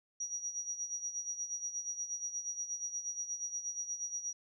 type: tone with tremolo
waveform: sine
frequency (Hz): 5770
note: F#8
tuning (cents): -44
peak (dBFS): -34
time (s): 0.2-4.33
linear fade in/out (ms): 5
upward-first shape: sine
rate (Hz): 8.4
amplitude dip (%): 70
effects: none